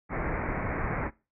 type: low-pass noise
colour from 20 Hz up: pink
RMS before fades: -31 dBFS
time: 0.09-1.11 s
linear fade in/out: 50 ms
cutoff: 2300 Hz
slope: 96 dB/octave
effects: noise-tail reverb RT60 0.3 s tail -22 dB re dry